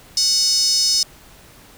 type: tone with high-pass filter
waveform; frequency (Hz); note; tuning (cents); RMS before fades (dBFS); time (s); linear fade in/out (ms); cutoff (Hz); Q
5% pulse; 740; F#5; 0; -17; 0.17-1.03; 2; 5100; 6.8
effects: pink hiss -46 dBFS RMS until 1.77 s